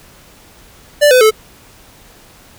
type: tone with pitch steps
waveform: square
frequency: 587.3 / 505.4 / 434.9 Hz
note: D5 / B4 / A4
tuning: 0 / +40 / -20 cents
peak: -6 dBFS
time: 1.01-1.31 s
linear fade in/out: 20 ms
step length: 100 ms
effects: pink hiss -43 dBFS RMS until 2.58 s